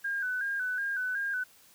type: tone with vibrato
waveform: sine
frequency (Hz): 1556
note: G6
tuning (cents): -13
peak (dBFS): -29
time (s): 0.04-1.44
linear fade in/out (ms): 10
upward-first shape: square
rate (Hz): 2.7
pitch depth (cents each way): 63
effects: white hiss -59 dBFS RMS until 1.74 s